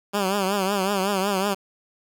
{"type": "tone with vibrato", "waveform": "10% pulse", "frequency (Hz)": 196, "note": "G3", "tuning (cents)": 0, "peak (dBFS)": -13, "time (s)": [0.13, 1.55], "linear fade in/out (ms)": 20, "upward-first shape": "triangle", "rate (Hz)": 5.4, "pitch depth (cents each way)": 110, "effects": ["8-bit"]}